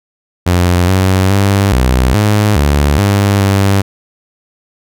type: tone with pitch steps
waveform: sawtooth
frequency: 88.7 / 94.4 / 99.1 / 63.3 / 104.7 / 72.2 / 100.4 / 98.4 Hz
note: F2 / F#2 / G2 / B1 / G#2 / D2 / G2 / G2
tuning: +27 / +35 / +19 / +43 / +15 / -29 / +42 / +7 cents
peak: -4 dBFS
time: 0.46-3.82 s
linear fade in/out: 10 ms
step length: 420 ms
effects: none